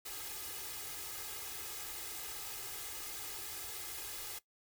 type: noise with comb filter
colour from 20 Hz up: white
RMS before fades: -44 dBFS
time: 0.05-4.39 s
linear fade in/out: 10 ms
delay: 2.4 ms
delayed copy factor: +0.95
effects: noise-tail reverb RT60 0.1 s tail -17 dB re dry